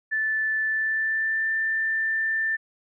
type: tone with pitch glide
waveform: sine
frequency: 1754 to 1780.5 Hz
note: A6 to A6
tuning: -6 to +20 cents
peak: -22 dBFS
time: 0.11-2.57 s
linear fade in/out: 20 ms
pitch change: +26 cents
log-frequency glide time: 0.64-1.51 s
effects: none